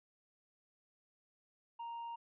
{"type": "tone", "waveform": "triangle", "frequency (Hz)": 932.3, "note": "A#5", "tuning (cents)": 0, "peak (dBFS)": -40, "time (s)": [1.79, 2.16], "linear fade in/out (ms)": 10, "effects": ["resampled to 8000 Hz"]}